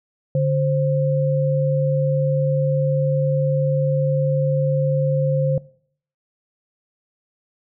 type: tone pair together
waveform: sine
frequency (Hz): 144.7 / 526.2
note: D3 / C5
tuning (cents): -25 / +10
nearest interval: octave + minor seventh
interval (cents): 2235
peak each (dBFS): -17 / -21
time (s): 0.35-5.58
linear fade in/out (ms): 2
effects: noise-tail reverb RT60 0.6 s tail -22 dB re dry